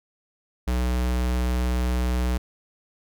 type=tone; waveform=square; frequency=61.74 Hz; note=B1; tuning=in tune; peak=-22 dBFS; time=0.67-2.38 s; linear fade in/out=10 ms; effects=none